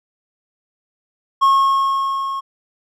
triangle tone with level ramp, 1088 Hz, C#6, 33 cents flat, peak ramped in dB -7 to -20 dBFS, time 1.41-2.41 s, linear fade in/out 20 ms, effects none

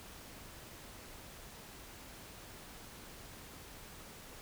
silence, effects pink hiss -52 dBFS RMS until 4.41 s

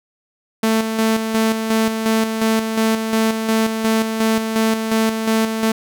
sawtooth tone with tremolo, 222 Hz, A3, 16 cents sharp, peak -10 dBFS, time 0.63-5.72 s, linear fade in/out 5 ms, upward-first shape square, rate 2.8 Hz, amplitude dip 50%, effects none

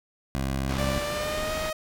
15% pulse tone, 67 Hz, C2, 42 cents sharp, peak -20 dBFS, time 0.35-0.98 s, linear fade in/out 0 ms
pink low-pass noise, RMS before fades -34 dBFS, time 0.68-1.71 s, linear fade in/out 20 ms, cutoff 5100 Hz, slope 12 dB/octave
sawtooth tone with pitch glide, 588 to 626.6 Hz, D5 to D#5, +2 to +12 cents, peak -25 dBFS, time 0.78-1.73 s, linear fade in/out 5 ms, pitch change +110 cents, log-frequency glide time 1.04-1.54 s
effects none

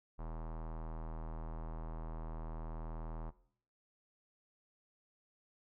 square tone with low-pass filter, 40.18 Hz, E1, 44 cents flat, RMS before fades -43 dBFS, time 0.18-3.31 s, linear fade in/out 20 ms, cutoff 1000 Hz, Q 2.3, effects noise-tail reverb RT60 0.6 s tail -18 dB re dry

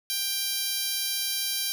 10% pulse tone with high-pass filter, 789 Hz, G5, 11 cents sharp, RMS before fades -29 dBFS, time 0.1-1.72 s, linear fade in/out 0 ms, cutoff 5100 Hz, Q 0.7, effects none

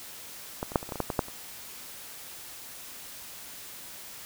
clicks, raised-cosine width 1 ms, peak -16 / -24 / -7 / -24 / -26 / -19 / -22 / -12 / -15 / -9 / -29 dBFS, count 11, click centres 0.629 / 0.719 / 0.758 / 0.829 / 0.891 / 0.922 / 0.957 / 1.003 / 1.102 / 1.192 / 1.284 s, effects white hiss -44 dBFS RMS until 4.25 s

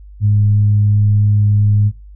sine tone with frequency modulation, 103.83 Hz, G#2, in tune, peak -9 dBFS, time 0.2-1.92 s, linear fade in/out 50 ms, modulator 103 Hz, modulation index 0.24, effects noise-tail reverb RT60 0.2 s tail -20 dB re dry + added 50 Hz sine -34 dBFS peak until 2.15 s

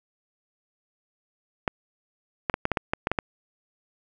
clicks, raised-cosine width 0.5 ms, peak -8 dBFS, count 10, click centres 1.678 / 2.498 / 2.541 / 2.654 / 2.717 / 2.772 / 2.935 / 3.071 / 3.116 / 3.188 s, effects none

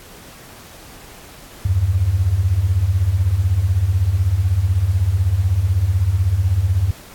sine beating tone pair, 80.9 / 96.9 Hz, E2 / G2, -32 / -20 cents, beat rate 16 Hz, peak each -19 / -15 dBFS, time 1.65-6.91 s, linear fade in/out 5 ms, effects pink hiss -41 dBFS RMS until 7.14 s + AAC 64 kbps

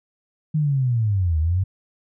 sine linear two-way sweep, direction down then up, 157.4 to 76.3 to 97.6 Hz, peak -17 dBFS, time 0.54-1.64 s, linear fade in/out 10 ms, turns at 1.39 s, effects none

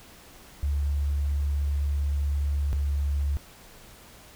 sine tone pair in turn, 71.6 / 71.22 Hz, D2 / C#2, -43 / +47 cents, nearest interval unison, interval 10 cents, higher first, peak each -23 dBFS, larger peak neither, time 0.63-2.73 / 2.73-3.37 s, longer first, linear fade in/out 0 ms, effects pink hiss -50 dBFS RMS until 4.35 s

